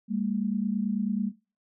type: tone pair together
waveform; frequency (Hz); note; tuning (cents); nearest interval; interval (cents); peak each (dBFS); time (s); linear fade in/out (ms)
sine; 200 / 229.2; G3 / A#3; +35 / -29; major second; 236; -28; 0.08-1.32; 50
effects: noise-tail reverb RT60 0.3 s tail -18 dB re dry

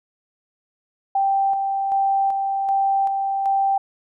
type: tone with tremolo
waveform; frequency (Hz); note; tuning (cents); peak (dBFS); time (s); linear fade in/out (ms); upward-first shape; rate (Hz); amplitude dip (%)
sine; 784; G5; 0; -16; 1.15-3.78; 5; square; 1.3; 35
effects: none

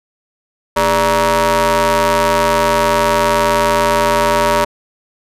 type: ring-modulated tone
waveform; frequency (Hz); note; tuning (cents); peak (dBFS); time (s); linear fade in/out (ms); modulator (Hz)
sawtooth; 179.3; F3; +46; -4; 0.76-4.65; 10; 767
effects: resampled to 32000 Hz

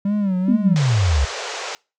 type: tone with vibrato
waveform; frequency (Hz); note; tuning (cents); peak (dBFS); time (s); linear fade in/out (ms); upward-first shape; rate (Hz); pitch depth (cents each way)
triangle; 195.3; G3; -6; -15; 0.05-0.75; 5; sine; 2.3; 120
type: exponential sweep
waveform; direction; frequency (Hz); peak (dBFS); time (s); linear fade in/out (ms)
sine; down; 261.6 to 64.5; -14; 0.48-1.25; 5
type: band-pass noise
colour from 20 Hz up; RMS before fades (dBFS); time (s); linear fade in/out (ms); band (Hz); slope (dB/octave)
pink; -29; 0.76-1.75; 0; 420 to 7200; 48
effects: noise-tail reverb RT60 0.3 s tail -26 dB re dry

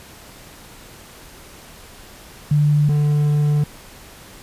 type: tone pair in turn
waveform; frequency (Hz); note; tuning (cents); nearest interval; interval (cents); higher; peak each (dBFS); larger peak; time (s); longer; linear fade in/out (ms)
sine / triangle; 147.8 / 147.8; D3 / D3; +11 / +11; unison; 0; neither; -12; neither; 2.51-2.89 / 2.89-3.64; second; 5
effects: pink hiss -42 dBFS RMS until 4.42 s + resampled to 32000 Hz

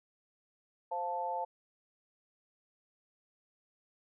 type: chord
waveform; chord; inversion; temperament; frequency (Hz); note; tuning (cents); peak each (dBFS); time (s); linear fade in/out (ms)
sine; F major; second; equal; 523.3 / 698.5 / 880; C5 / F5 / A5; 0 / 0 / 0; -40 / -39 / -35; 0.91-1.45; 10
effects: none

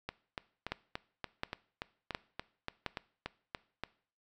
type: two click trains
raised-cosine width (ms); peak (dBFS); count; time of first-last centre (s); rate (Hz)
0.3; -18 / -21; 4 / 14; 0.72-2.863 / 0.09-3.836; 1.4 / 3.47
effects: noise-tail reverb RT60 0.5 s tail -20 dB re dry

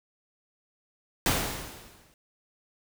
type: noise with exponential decay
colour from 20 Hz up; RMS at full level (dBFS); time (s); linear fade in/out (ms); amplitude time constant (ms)
pink; -23; 1.26-2.14; 1; 190
effects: none

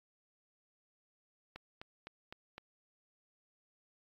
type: click train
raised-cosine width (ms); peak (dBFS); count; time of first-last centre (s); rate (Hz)
0.3; -30; 5; 1.56-2.58; 3.92
effects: AAC 32 kbps

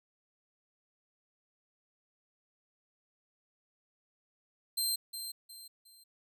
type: tone with echo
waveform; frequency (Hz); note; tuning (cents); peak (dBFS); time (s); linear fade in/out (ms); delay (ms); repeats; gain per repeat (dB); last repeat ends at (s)
20% pulse; 4148; C8; -16; -24; 4.77-4.96; 10; 360; 3; -9; 6.04
effects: none

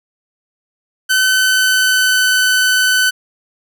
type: tone with pitch glide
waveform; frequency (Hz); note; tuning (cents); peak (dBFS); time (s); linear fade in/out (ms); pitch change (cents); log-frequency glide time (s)
sawtooth; 1522 to 1508.9; F#6 to F#6; +48 to +34; -7; 1.09-3.11; 20; -14; 1.3-2.33
effects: none

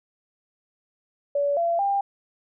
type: tone with pitch steps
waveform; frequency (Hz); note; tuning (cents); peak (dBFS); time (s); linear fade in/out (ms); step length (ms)
sine; 571 / 680 / 797; D5 / F5 / G5; -49 / -46 / +28; -20; 1.35-2.01; 5; 220
effects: none

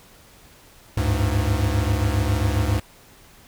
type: tone cluster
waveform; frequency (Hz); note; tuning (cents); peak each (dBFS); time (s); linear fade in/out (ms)
square; 72.1 / 97.7 / 105.1; D2 / G2 / G#2; -31 / -5 / +21; -24; 0.97-2.8; 5
effects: pink hiss -50 dBFS RMS until 3.47 s

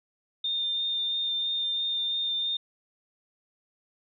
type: tone with vibrato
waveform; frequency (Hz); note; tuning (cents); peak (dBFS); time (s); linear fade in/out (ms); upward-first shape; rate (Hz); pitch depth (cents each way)
sine; 3623; A7; +50; -26; 0.44-2.57; 5; sine; 3; 11
effects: none

